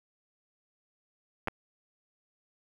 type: clicks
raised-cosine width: 0.5 ms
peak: -16 dBFS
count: 2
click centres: 1.474 / 1.483 s
effects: 8-bit